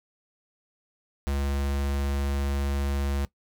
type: tone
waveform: square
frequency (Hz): 69.8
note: C#2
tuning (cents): +13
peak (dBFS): -26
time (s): 1.27-3.25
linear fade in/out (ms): 0
effects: noise-tail reverb RT60 0.1 s tail -19 dB re dry